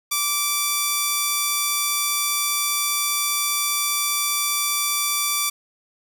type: tone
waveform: 5% pulse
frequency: 1165 Hz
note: D6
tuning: 14 cents flat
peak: -8 dBFS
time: 0.11-5.5 s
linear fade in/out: 10 ms
effects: none